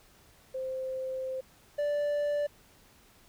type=tone pair in turn; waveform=sine / triangle; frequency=522 / 584.5 Hz; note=C5 / D5; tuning=-4 / -8 cents; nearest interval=major second; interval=196 cents; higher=second; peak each=-32 / -25 dBFS; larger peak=second; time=0.54-1.41 / 1.78-2.47 s; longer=first; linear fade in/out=10 ms; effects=pink hiss -60 dBFS RMS until 3.28 s